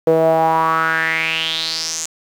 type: tone with band-pass filter sweep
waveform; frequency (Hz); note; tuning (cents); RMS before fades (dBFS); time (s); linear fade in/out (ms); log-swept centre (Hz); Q
sawtooth; 161.5; E3; -35; -17; 0.07-2.06; 2; 490 to 7100; 5.7
effects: 7-bit